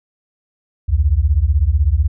sine beating tone pair, 65.41 / 81.41 Hz, C2 / E2, 0 / -21 cents, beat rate 16 Hz, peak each -14 dBFS, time 0.88-2.08 s, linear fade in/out 20 ms, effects none

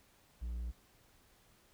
triangle tone, 59.2 Hz, A#1, 27 cents sharp, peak -35 dBFS, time 0.41-0.72 s, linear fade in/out 20 ms, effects pink hiss -67 dBFS RMS until 1.73 s

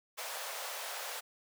pink high-pass noise, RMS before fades -41 dBFS, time 0.17-1.21 s, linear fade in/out 20 ms, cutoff 500 Hz, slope 48 dB/octave, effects none

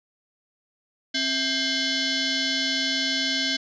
sine tone with frequency modulation, 657 Hz, E5, 6 cents flat, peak -21 dBFS, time 1.14-3.57 s, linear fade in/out 10 ms, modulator 924 Hz, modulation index 5.1, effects tanh soft clip ceiling -18 dBFS + resampled to 16000 Hz

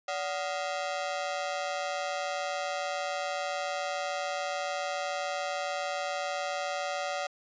sawtooth ring-modulated tone, 659.3 Hz, E5, in tune, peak -24 dBFS, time 0.08-7.27 s, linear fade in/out 5 ms, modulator 83.5 Hz, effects resampled to 16000 Hz

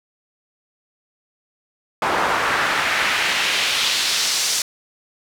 pink noise with band-pass filter sweep, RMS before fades -20 dBFS, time 2.02-4.62 s, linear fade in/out 2 ms, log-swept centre 970 to 6100 Hz, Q 1.3, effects none

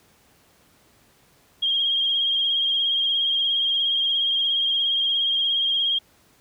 sine tone with vibrato, 3229 Hz, G#7, 49 cents flat, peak -19 dBFS, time 1.62-5.99 s, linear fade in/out 10 ms, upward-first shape sine, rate 17 Hz, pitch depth 34 cents each way, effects pink hiss -58 dBFS RMS until 6.4 s + high-pass 60 Hz 12 dB/octave

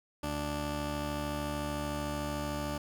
15% pulse tone pair together, 73.42 / 293.7 Hz, D2 / D4, 0 / 0 cents, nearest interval 2 octaves, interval 2400 cents, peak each -30 / -30 dBFS, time 0.23-2.78 s, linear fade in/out 5 ms, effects none

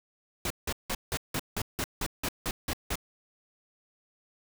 pink noise bursts, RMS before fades -31 dBFS, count 12, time 0.45-2.956 s, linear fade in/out 2 ms, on 53 ms, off 170 ms, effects none

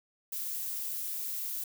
violet noise, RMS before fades -36 dBFS, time 0.32-1.64 s, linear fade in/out 5 ms, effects none

